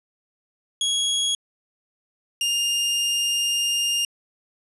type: tone pair in turn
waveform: sawtooth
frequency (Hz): 3322 / 2815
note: G#7 / F7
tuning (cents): 0 / +13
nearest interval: minor third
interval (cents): 287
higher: first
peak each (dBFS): -17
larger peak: neither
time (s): 0.81-1.35 / 2.41-4.05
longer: second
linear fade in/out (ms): 2
effects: resampled to 24000 Hz + 9-bit